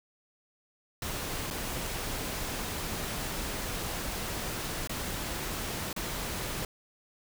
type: noise with dropouts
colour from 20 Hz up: pink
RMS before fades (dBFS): -35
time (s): 1.02-6.65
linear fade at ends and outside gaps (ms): 2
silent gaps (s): 1.503-1.509 / 4.874-4.894 / 5.929-5.963
effects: none